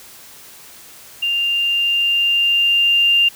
sine tone with level ramp, 2794 Hz, F7, in tune, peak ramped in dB -16 to -10 dBFS, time 1.22-3.29 s, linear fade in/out 10 ms, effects white hiss -41 dBFS RMS until 3.35 s

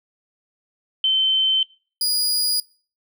sine / sawtooth tone pair in turn, 3085 / 4897 Hz, G7 / D#8, -28 / -28 cents, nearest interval minor sixth, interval 800 cents, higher second, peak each -15 / -16 dBFS, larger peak first, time 1.04-1.63 / 2.01-2.6 s, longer neither, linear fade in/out 2 ms, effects noise-tail reverb RT60 0.4 s tail -23 dB re dry

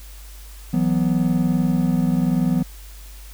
triangle chord, E suspended second, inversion none, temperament just, 164.81 / 185.42 / 247.2 Hz, E3 / F#3 / B3, 0 / +4 / +2 cents, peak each -19 dBFS, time 0.73-2.63 s, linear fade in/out 10 ms, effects added 50 Hz sine -37 dBFS peak until 3.33 s + white hiss -46 dBFS RMS until 3.33 s

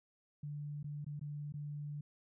sine tone with dropouts, 146.83 Hz, D3, in tune, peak -40 dBFS, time 0.43-2.01 s, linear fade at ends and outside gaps 5 ms, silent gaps 0.83-0.842 / 1.046-1.064 / 1.195-1.212 / 1.524-1.539 s, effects none

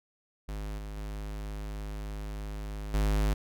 square tone with level steps, 51.6 Hz, G#1, 10 cents flat, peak -35 / -38 / -36 / -25 dBFS, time 0.48-3.34 s, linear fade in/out 10 ms, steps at 0.78 / 0.97 / 2.94 s, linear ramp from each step 2 ms, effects none

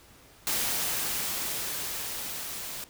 white noise with level ramp, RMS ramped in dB -28 to -38 dBFS, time 0.47-2.84 s, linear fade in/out 0 ms, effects pink hiss -55 dBFS RMS until 2.89 s

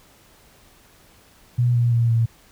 sine tone with pitch steps, 121.7 / 119.4 / 117.15 / 114.94 Hz, B2 / A#2 / A#2 / A#2, -25 / +42 / +9 / -24 cents, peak -15 dBFS, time 1.58-2.26 s, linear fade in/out 10 ms, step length 170 ms, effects pink hiss -53 dBFS RMS until 2.51 s

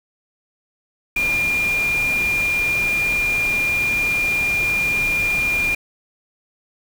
sine tone in noise, 2407 Hz, D7, 42 cents sharp, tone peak -17 dBFS, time 1.16-5.75 s, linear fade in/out 5 ms, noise pink, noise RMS -30 dBFS, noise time 1.16-5.75 s, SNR +10 dB, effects none

